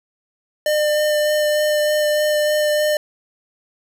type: tone with vibrato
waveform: square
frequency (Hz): 602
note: D5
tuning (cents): +43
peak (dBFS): -16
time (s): 0.66-2.97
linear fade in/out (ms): 2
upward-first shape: sine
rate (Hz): 3.3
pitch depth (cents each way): 10
effects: none